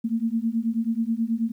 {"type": "beating tone pair", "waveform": "sine", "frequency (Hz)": [223.4, 232.7], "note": ["A3", "A#3"], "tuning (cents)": [27, -3], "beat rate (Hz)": 9.3, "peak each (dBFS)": [-25, -25], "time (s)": [0.04, 1.52], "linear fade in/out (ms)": 10, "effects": ["10-bit"]}